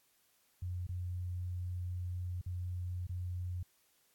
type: tone with dropouts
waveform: sine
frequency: 89.6 Hz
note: F2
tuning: 45 cents sharp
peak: -36 dBFS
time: 0.62-3.63 s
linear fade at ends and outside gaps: 5 ms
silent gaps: 0.868-0.89 / 2.414-2.461 / 3.069-3.093 s
effects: white hiss -72 dBFS RMS until 4.14 s + AAC 64 kbps